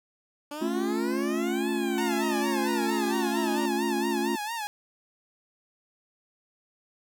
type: exponential two-way sweep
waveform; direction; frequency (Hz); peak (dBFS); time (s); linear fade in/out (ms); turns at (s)
15% pulse; up then down; 287.1 to 880 to 287.1; -28; 0.51-3.66; 5; 1.7
type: chord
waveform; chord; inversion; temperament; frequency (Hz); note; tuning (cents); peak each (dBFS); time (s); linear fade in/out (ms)
triangle; A augmented; none; equal; 220 / 277.2 / 349.2; A3 / C#4 / E#4; 0 / 0 / 0; -29 / -29 / -27; 0.61-4.36; 10
type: tone with vibrato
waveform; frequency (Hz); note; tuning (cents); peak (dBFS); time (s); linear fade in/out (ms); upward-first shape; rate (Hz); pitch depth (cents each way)
sawtooth; 880; A5; 0; -27; 1.98-4.67; 0; sine; 4.4; 110
effects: none